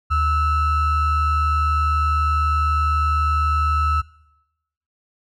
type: ring-modulated tone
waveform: triangle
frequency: 690 Hz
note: F5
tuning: 21 cents flat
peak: -11 dBFS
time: 0.1-4.02 s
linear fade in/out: 20 ms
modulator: 614 Hz
effects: noise-tail reverb RT60 0.9 s tail -21 dB re dry

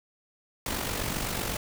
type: noise with amplitude modulation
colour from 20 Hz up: pink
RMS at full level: -29 dBFS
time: 0.66-1.57 s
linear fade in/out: 2 ms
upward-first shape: sine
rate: 48 Hz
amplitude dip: 55%
effects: none

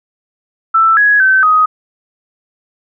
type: tone with pitch steps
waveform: sine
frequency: 1327 / 1670 / 1538 / 1254 Hz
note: E6 / G#6 / G6 / D#6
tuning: +11 / +9 / -33 / +13 cents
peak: -6 dBFS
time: 0.74-1.66 s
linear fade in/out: 10 ms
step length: 230 ms
effects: none

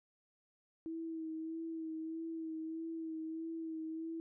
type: tone with vibrato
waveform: sine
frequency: 323.1 Hz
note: E4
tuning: 35 cents flat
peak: -39 dBFS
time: 0.86-4.2 s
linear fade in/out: 0 ms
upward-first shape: sine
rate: 1.6 Hz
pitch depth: 27 cents each way
effects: none

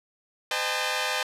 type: tone cluster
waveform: 10% pulse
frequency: 511 / 612 / 805 / 885 Hz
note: C5 / D#5 / G5 / A5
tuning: -41 / -29 / +46 / +10 cents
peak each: -23 dBFS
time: 0.51-1.23 s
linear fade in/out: 2 ms
effects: low-pass 10000 Hz 12 dB/octave

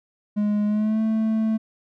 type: tone with pitch glide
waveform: triangle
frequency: 208.3 to 220.3 Hz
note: G#3 to A3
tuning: +5 to +2 cents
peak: -17 dBFS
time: 0.36-1.58 s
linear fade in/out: 20 ms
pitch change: +97 cents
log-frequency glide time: 0.66-1.01 s
effects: none

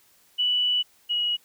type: tone pair in turn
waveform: sine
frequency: 2960 / 2907 Hz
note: F#7 / F#7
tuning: 0 / -31 cents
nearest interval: unison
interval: 31 cents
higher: first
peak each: -20 / -22 dBFS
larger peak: first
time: 0.38-0.83 / 1.09-1.37 s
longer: first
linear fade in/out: 20 ms
effects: white hiss -60 dBFS RMS until 1.44 s

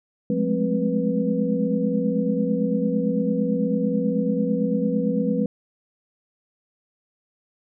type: tone cluster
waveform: sine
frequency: 178.1 / 206.6 / 215.6 / 262.1 / 490.6 Hz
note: F3 / G#3 / A3 / C4 / B4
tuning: +34 / -9 / -35 / +3 / -12 cents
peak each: -26 dBFS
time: 0.3-5.46 s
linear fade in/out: 2 ms
effects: none

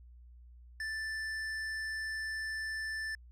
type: tone with hard clipping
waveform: sine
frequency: 1763 Hz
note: A6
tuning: 3 cents sharp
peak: -37 dBFS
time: 0.8-3.15 s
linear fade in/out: 2 ms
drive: 9 dB
effects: added 60 Hz sine -52 dBFS peak until 3.31 s

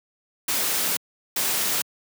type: noise bursts at uneven times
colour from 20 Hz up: white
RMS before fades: -24 dBFS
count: 2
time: 0.48-0.97 / 1.36-1.82 s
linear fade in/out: 5 ms
effects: high-pass 150 Hz 12 dB/octave

